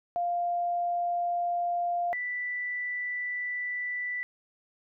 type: tone pair in turn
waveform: sine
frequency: 698.5 / 1975.7 Hz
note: F5 / B6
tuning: 0 / 0 cents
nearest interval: octave + tritone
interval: 1800 cents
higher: second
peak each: -26 / -30 dBFS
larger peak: first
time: 0.16-2.13 / 2.13-4.23 s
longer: second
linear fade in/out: 0 ms
effects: none